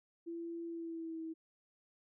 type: tone with pitch glide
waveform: sine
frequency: 336.5 to 323.2 Hz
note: E4 to E4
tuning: +36 to -34 cents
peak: -40 dBFS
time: 0.26-1.34 s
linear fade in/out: 20 ms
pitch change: -70 cents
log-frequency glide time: 0.66-1.22 s
effects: none